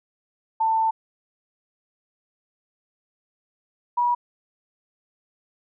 sine tone pair in turn, 891 / 966.4 Hz, A5 / B5, +22 / -38 cents, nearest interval minor second, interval 140 cents, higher second, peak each -18 dBFS, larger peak neither, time 0.6-0.91 / 3.97-4.15 s, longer first, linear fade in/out 10 ms, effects none

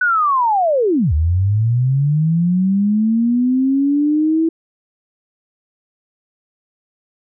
sine linear two-way sweep, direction down then up, 1500 to 73.42 to 328.8 Hz, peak -12 dBFS, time 0.01-4.49 s, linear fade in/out 5 ms, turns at 1.13 s, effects none

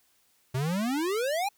square exponential sweep, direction up, 123.47 to 840 Hz, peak -27 dBFS, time 0.54-1.49 s, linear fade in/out 10 ms, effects white hiss -67 dBFS RMS until 1.57 s

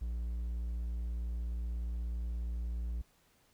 triangle tone, 58.4 Hz, A#1, 4 cents sharp, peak -32 dBFS, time 0.01-3.02 s, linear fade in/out 10 ms, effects pink hiss -69 dBFS RMS until 3.53 s

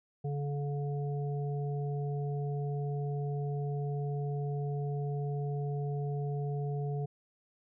harmonic tone, 143.2 Hz, D3, 43 cents flat, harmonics 1 / 3 / 5, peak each -32 / -40 / -45 dBFS, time 0.24-7.06 s, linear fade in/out 10 ms, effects none

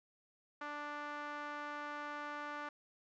sawtooth tone with band-pass filter, 293.8 Hz, D4, 1 cent sharp, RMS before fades -44 dBFS, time 0.61-2.69 s, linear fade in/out 5 ms, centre 1300 Hz, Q 2, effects resampled to 16000 Hz + 12-bit

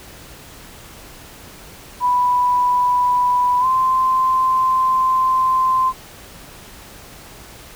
sine tone with pitch glide, 987.8 to 1038.1 Hz, B5 to C6, 0 to -14 cents, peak -13 dBFS, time 2-5.93 s, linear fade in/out 50 ms, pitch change +86 cents, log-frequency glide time 3.6-3.66 s, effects pink hiss -40 dBFS RMS until 7.75 s

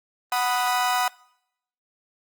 35% pulse chord, B major, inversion second, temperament equal, 740 / 987.8 / 1244.5 Hz, F#5 / B5 / D#6, 0 / 0 / 0 cents, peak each -22 / -24 / -26 dBFS, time 0.32-1.08 s, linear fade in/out 2 ms, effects noise-tail reverb RT60 0.8 s tail -24 dB re dry + Opus 24 kbps

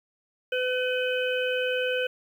harmonic tone, 505 Hz, B4, 39 cents sharp, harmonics 1 / 3 / 5 / 6, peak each -26 / -31 / -33 / -34 dBFS, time 0.52-2.07 s, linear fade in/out 5 ms, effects 9-bit

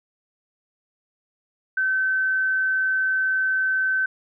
sine tone, 1534 Hz, G6, 38 cents flat, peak -19 dBFS, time 1.77-4.06 s, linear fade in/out 5 ms, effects none

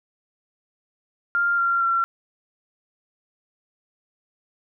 sine tone with pitch steps, 1396.9 / 1379.3 / 1361.8 Hz, F6 / F6 / F6, 0 / -22 / -44 cents, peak -18 dBFS, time 1.35-2.04 s, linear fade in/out 0 ms, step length 230 ms, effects none

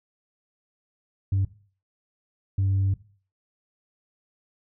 sine tone bursts at uneven times, 97 Hz, G2, 18 cents flat, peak -18 dBFS, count 2, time 1.32-1.45 / 2.58-2.94 s, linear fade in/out 5 ms, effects noise-tail reverb RT60 0.4 s tail -17 dB re dry + tanh soft clip ceiling -18 dBFS

